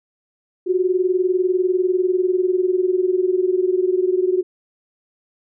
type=tone pair together; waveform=sine; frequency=362.1 / 382.2 Hz; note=F#4 / G4; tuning=-37 / -44 cents; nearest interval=minor second; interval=93 cents; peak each=-17 / -20 dBFS; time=0.66-4.43 s; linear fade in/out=20 ms; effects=none